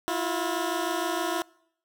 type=tone pair together; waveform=15% pulse; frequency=328.9 / 355.4 Hz; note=E4 / F4; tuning=-4 / +30 cents; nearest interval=minor second; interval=134 cents; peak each=-23 dBFS; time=0.08-1.42 s; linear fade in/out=0 ms; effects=noise-tail reverb RT60 0.7 s tail -25 dB re dry